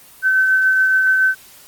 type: tone with tremolo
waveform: sine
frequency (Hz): 1531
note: G6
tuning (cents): -41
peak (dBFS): -10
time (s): 0.22-1.35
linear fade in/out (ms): 50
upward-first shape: triangle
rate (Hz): 7.1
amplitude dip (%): 30
effects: white hiss -44 dBFS RMS until 1.67 s + Opus 24 kbps